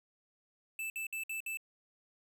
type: tone bursts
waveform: square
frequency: 2640 Hz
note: E7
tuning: 2 cents sharp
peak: -37 dBFS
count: 5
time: 0.79-1.572 s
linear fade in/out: 2 ms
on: 110 ms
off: 58 ms
effects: none